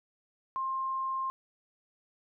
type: tone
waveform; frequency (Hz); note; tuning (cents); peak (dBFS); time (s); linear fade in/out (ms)
sine; 1059; C6; +21; -30; 0.56-1.3; 0
effects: none